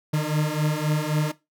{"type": "beating tone pair", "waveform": "40% pulse", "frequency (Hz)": [150, 153.8], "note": ["D3", "D#3"], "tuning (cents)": [37, -20], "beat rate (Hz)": 3.8, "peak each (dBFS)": [-24, -23], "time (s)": [0.13, 1.32], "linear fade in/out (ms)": 10, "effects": ["noise-tail reverb RT60 0.2 s tail -17 dB re dry"]}